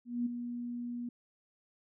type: tone with ADSR envelope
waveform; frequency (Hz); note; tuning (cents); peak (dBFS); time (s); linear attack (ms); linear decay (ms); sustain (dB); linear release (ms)
sine; 240.8; B3; -44; -28; 0.05-1.09; 210; 11; -8; 4
effects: none